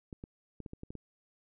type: clicks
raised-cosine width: 3 ms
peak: -30 dBFS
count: 8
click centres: 0.128 / 0.239 / 0.603 / 0.662 / 0.734 / 0.834 / 0.905 / 0.953 s
effects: none